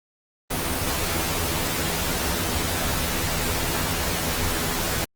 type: noise with comb filter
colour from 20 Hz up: pink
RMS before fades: -25 dBFS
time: 0.5-5.05 s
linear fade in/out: 10 ms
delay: 12 ms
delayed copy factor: +0.95
effects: Opus 24 kbps